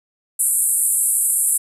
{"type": "band-pass noise", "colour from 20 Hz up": "pink", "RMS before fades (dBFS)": -18, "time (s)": [0.39, 1.58], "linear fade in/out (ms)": 10, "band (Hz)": [8000, 12000], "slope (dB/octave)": 96, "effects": []}